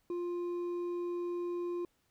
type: tone with hard clipping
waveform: sine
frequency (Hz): 349.9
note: F4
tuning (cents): +3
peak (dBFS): -35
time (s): 0.1-1.85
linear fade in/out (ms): 2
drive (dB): 4
effects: pink hiss -75 dBFS RMS until 2.1 s